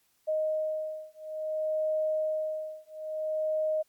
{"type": "beating tone pair", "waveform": "sine", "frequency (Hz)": [622.3, 622.88], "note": ["D#5", "D#5"], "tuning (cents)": [0, 2], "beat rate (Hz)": 0.58, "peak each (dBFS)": -31, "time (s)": [0.27, 3.83], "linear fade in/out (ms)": 20, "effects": ["white hiss -70 dBFS RMS until 3.88 s", "MP3 96 kbps"]}